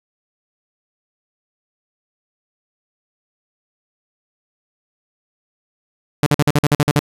sawtooth tone bursts, 146.83 Hz, D3, in tune, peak -7 dBFS, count 10, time 6.23-6.991 s, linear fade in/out 0 ms, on 32 ms, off 49 ms, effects resampled to 32000 Hz

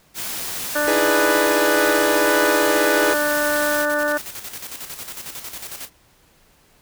white noise, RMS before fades -28 dBFS, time 0.14-3.86 s, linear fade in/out 50 ms
harmonic tone, 296 Hz, D4, 14 cents sharp, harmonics 1 / 2 / 3 / 4 / 5 / 6, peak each -28 / -21 / -31 / -29 / -23 / -28 dBFS, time 0.75-4.18 s, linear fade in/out 10 ms
sawtooth chord, E major seventh, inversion third, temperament equal, 311.1 / 329.6 / 415.3 / 493.9 Hz, D#4 / E4 / G#4 / B4, 0 / 0 / 0 / 0 cents, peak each -23 / -21 / -18 / -19 dBFS, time 0.87-3.14 s, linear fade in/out 10 ms
white noise with tremolo, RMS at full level -32 dBFS, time 3.26-5.9 s, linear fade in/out 50 ms, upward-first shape square, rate 11 Hz, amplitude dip 55%
effects pink hiss -56 dBFS RMS until 6.81 s

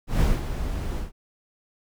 brown noise with ADSR envelope, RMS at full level -18 dBFS, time 0.07-1.12 s, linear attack 140 ms, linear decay 200 ms, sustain -10 dB, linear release 140 ms, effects none

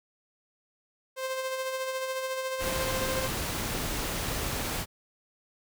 sawtooth tone with tremolo, 523.3 Hz, C5, in tune, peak -25 dBFS, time 1.16-3.3 s, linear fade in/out 50 ms, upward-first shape sine, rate 14 Hz, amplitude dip 40%
pink noise, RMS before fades -32 dBFS, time 2.59-4.86 s, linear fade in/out 50 ms
effects none

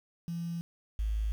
sine tone pair in turn, 169.4 / 53.36 Hz, E3 / G#1, +48 / +48 cents, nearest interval octave + minor sixth, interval 2000 cents, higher first, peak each -33 / -28 dBFS, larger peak second, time 0.28-0.61 / 0.99-1.32 s, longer neither, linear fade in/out 0 ms, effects 9-bit

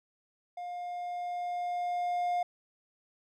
triangle tone with level ramp, 709 Hz, F5, 26 cents sharp, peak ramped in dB -35 to -25 dBFS, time 0.57-2.43 s, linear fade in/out 5 ms, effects none

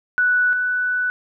sine tone pair in turn, 1480 / 1488.6 Hz, F#6 / F#6, 0 / +10 cents, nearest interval unison, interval 10 cents, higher second, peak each -14 / -18 dBFS, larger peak first, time 0.18-0.53 / 0.53-1.1 s, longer second, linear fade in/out 0 ms, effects none

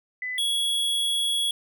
sine / square tone pair in turn, 2004 / 3346 Hz, B6 / G#7, +25 / +12 cents, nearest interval major sixth, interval 887 cents, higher second, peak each -28 / -23 dBFS, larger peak second, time 0.22-0.38 / 0.38-1.51 s, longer second, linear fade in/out 2 ms, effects none

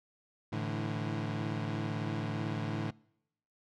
25% pulse chord, A suspended fourth, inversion none, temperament equal with one note detuned, 108.86 / 146.83 / 164.81 Hz, A2 / D3 / E3, -18 / 0 / 0 cents, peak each -32 / -34 / -37 dBFS, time 0.52-2.91 s, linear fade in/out 10 ms, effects noise-tail reverb RT60 0.8 s tail -25 dB re dry + low-pass 4000 Hz 12 dB/octave

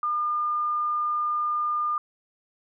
sine tone, 1208 Hz, D6, 48 cents sharp, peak -23 dBFS, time 0.03-1.98 s, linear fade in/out 2 ms, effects none

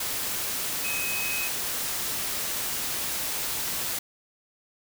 sine tone in noise, 2538 Hz, D#7, 34 cents sharp, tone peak -30 dBFS, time 0.84-1.48 s, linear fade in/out 5 ms, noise white, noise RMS -30 dBFS, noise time 0-3.99 s, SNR -3 dB, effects none

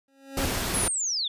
25% pulse tone with exponential growth, 272.1 Hz, C#4, 32 cents flat, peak -23 dBFS, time 0.08-0.45 s, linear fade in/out 2 ms, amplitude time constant 79 ms
pink noise, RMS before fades -28 dBFS, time 0.37-0.88 s, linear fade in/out 2 ms
sine linear sweep, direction down, 11000 to 3380 Hz, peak -25 dBFS, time 0.74-1.28 s, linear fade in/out 5 ms
effects resampled to 32000 Hz

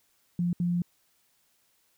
sine tone bursts at uneven times, 174.61 Hz, F3, in tune, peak -24 dBFS, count 2, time 0.39-0.53 / 0.6-0.82 s, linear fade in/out 2 ms, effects white hiss -69 dBFS RMS until 1.97 s

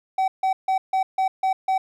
triangle tone bursts, 762 Hz, G5, 49 cents flat, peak -16 dBFS, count 7, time 0.18-1.78 s, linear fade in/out 5 ms, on 100 ms, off 150 ms, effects none

